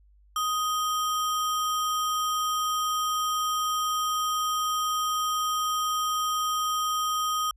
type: tone with sample-and-hold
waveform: sine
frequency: 1248 Hz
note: D#6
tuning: 5 cents sharp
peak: -24 dBFS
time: 0.36-7.51 s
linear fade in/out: 2 ms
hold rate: 4410 Hz
effects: added 50 Hz sine -55 dBFS peak until 7.56 s + resampled to 32000 Hz